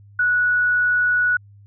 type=tone; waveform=sine; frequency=1469 Hz; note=F#6; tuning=13 cents flat; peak=-15 dBFS; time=0.19-1.37 s; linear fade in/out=5 ms; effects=added 101 Hz sine -44 dBFS peak until 1.66 s